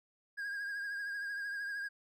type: tone with vibrato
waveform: triangle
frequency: 1628 Hz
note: G#6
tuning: 35 cents flat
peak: -35 dBFS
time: 0.37-1.89 s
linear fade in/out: 20 ms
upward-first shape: triangle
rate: 13 Hz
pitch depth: 49 cents each way
effects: none